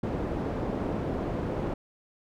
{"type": "low-pass noise", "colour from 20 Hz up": "white", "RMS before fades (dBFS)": -31, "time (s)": [0.03, 1.74], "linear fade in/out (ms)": 5, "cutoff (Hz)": 450, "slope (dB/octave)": 12, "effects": []}